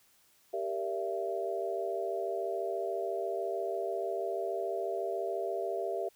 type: chord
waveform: sine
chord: E half-diminished seventh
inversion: first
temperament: equal with one note detuned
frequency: 392 / 466.2 / 587.3 / 673.5 Hz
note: G4 / Bb4 / D5 / E5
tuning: 0 / 0 / 0 / +37 cents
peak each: -36 / -39 / -40 / -35 dBFS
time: 0.53-6.09 s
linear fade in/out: 10 ms
effects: white hiss -66 dBFS RMS until 6.15 s